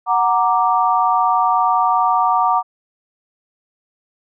sine chord, Gb augmented, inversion none, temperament equal, 740 / 932.3 / 1174.7 Hz, Gb5 / Bb5 / D6, 0 / 0 / 0 cents, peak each -17 dBFS, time 0.06-2.63 s, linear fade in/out 50 ms, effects none

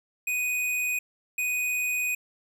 square tone pair in turn, 2489 / 2489 Hz, D#7 / D#7, 0 / 0 cents, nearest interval unison, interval 0 cents, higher neither, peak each -26 dBFS, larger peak neither, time 0.27-0.99 / 1.38-2.15 s, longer second, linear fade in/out 5 ms, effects none

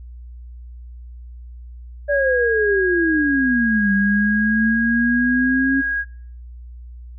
sine tone, 1642 Hz, G#6, 20 cents flat, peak -19 dBFS, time 2.08-6.05 s, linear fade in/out 50 ms
sine exponential two-way sweep, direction down then up, 588 to 196.1 to 272.7 Hz, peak -16 dBFS, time 2.08-5.82 s, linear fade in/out 20 ms, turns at 3.92 s
effects noise-tail reverb RT60 0.5 s tail -20 dB re dry + added 60 Hz sine -34 dBFS peak until 7.18 s

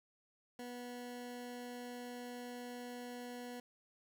20% pulse tone, 244.6 Hz, B3, 16 cents flat, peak -40 dBFS, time 0.59-3.6 s, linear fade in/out 2 ms, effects none

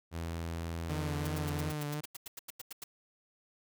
sawtooth tone with pitch glide, 83.3 to 84.02 Hz, E2 to E2, +19 to +34 cents, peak -32 dBFS, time 0.11-1.74 s, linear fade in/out 50 ms, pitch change +15 cents, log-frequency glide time 1.35-1.54 s
sawtooth tone with vibrato, 149.5 Hz, D3, 31 cents sharp, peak -31 dBFS, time 0.89-2.01 s, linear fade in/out 10 ms, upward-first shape triangle, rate 2.8 Hz, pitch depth 47 cents each way
white noise bursts, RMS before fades -43 dBFS, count 15, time 1.25-2.84 s, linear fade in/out 5 ms, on 22 ms, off 90 ms
effects none

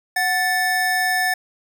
square tone pair together, 739.5 / 1760 Hz, F#5 / A6, -1 / 0 cents, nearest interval octave + minor third, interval 1501 cents, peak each -23 / -20 dBFS, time 0.16-1.34 s, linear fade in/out 5 ms, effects none

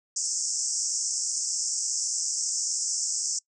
white band-pass noise, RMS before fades -29 dBFS, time 0.16-3.39 s, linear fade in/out 5 ms, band 5200 to 8100 Hz, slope 96 dB/octave, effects noise-tail reverb RT60 0.1 s tail -24 dB re dry

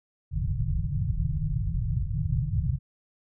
white low-pass noise, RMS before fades -27 dBFS, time 0.31-2.79 s, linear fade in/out 50 ms, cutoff 160 Hz, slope 96 dB/octave, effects none

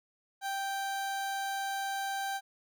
30% pulse tone, 784 Hz, G5, in tune, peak -30 dBFS, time 0.41-2.41 s, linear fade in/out 50 ms, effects none

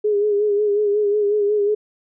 sine tone with vibrato, 414.1 Hz, G#4, 5 cents flat, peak -15 dBFS, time 0.04-1.75 s, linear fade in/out 10 ms, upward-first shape sine, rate 5.5 Hz, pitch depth 45 cents each way, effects none

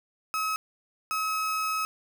35% pulse tone pair in turn, 1281 / 1281 Hz, E6 / E6, -50 / -50 cents, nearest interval unison, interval 0 cents, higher neither, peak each -25 dBFS, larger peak neither, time 0.34-0.56 / 1.11-1.85 s, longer second, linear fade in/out 0 ms, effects none

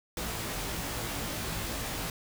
pink noise with comb filter, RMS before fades -35 dBFS, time 0.17-2.1 s, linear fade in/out 2 ms, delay 18 ms, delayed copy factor +0.8, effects none

